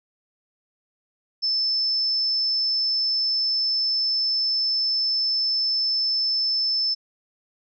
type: tone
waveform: sine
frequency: 5270 Hz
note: E8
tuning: 1 cent flat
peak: -20 dBFS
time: 1.42-6.95 s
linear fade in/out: 20 ms
effects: none